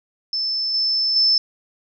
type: tone with level steps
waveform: sine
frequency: 5274 Hz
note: E8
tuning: in tune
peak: -20 / -17 / -13 dBFS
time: 0.33-1.38 s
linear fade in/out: 2 ms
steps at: 0.74 / 1.16 s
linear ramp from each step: 2 ms
effects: none